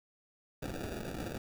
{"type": "noise with sample-and-hold", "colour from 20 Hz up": "violet", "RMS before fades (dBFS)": -40, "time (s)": [0.62, 1.38], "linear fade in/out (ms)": 5, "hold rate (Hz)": 1050, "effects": []}